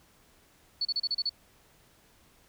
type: tone bursts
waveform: sine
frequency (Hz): 4435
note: C#8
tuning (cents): 0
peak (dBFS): -26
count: 7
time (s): 0.81-1.295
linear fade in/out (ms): 5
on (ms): 41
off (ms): 33
effects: pink hiss -62 dBFS RMS until 2.48 s